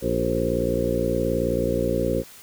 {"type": "harmonic tone with a mistuned harmonic", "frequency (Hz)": 58.9, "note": "A#1", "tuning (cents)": 19, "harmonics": [1, 2, 3, 4, 5, 6, 7, 8, 9], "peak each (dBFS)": [-31, -31, -30, -30, -30, -30, -31, -28, -26], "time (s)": [0.01, 2.24], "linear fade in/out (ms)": 50, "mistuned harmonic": 7, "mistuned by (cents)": -52, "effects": ["white hiss -46 dBFS RMS until 2.42 s"]}